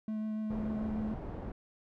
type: tone with vibrato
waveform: triangle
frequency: 216.1 Hz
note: A3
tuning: 31 cents flat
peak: -31 dBFS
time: 0.08-1.14 s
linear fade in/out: 2 ms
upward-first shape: triangle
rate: 6.9 Hz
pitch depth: 12 cents each way
type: low-pass noise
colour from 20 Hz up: pink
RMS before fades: -41 dBFS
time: 0.5-1.52 s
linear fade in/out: 5 ms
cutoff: 730 Hz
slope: 12 dB/octave
effects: none